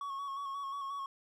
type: tone with vibrato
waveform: triangle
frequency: 1108.7 Hz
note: C#6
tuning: in tune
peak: -35 dBFS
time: 0.01-1.06 s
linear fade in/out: 2 ms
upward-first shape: square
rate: 5.6 Hz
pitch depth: 28 cents each way
effects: none